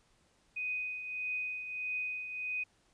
sine tone with tremolo, 2497 Hz, D#7, 6 cents sharp, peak -32 dBFS, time 0.56-2.64 s, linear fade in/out 10 ms, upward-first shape triangle, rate 1.6 Hz, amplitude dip 60%, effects pink hiss -70 dBFS RMS until 2.93 s + resampled to 22050 Hz

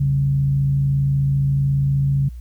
sine tone with frequency modulation, 138.59 Hz, C#3, in tune, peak -15 dBFS, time 0-2.29 s, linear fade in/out 10 ms, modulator 54.8 Hz, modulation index 0.25, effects added 60 Hz sine -31 dBFS peak until 2.4 s + white hiss -60 dBFS RMS until 2.4 s

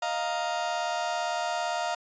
35% pulse chord, Eb suspended second, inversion none, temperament just, 622.3 / 700 / 933.4 Hz, Eb5 / F5 / Bb5, 0 / +4 / +2 cents, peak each -33 / -28 / -32 dBFS, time 0.02-1.95 s, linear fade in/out 5 ms, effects resampled to 16000 Hz

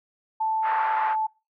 sine tone with pitch glide, 880 to 872.9 Hz, A5 to A5, 0 to -14 cents, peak -22 dBFS, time 0.4-1.27 s, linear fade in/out 10 ms, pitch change -14 cents, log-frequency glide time 0.82-0.99 s
pink band-pass noise, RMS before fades -30 dBFS, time 0.62-1.16 s, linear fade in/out 50 ms, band 830 to 1700 Hz, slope 24 dB/octave
effects noise-tail reverb RT60 0.3 s tail -24 dB re dry

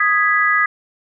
sine chord, G# minor, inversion second, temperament equal, 1244.5 / 1661.2 / 1975.5 Hz, D#6 / G#6 / B6, 0 / 0 / 0 cents, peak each -17 dBFS, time 0-0.66 s, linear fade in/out 5 ms, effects none

